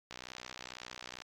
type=click train; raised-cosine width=0.2 ms; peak=-26 dBFS; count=70; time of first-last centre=0.11-1.219 s; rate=62.2 Hz; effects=AAC 48 kbps